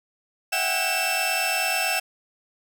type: tone cluster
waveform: sawtooth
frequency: 652 / 738 / 787 / 1621 / 2665 Hz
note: E5 / F#5 / G5 / G#6 / E7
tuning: -19 / -5 / +7 / -42 / +18 cents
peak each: -29 / -25 / -28 / -30 / -21 dBFS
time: 0.52-2 s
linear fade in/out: 10 ms
effects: none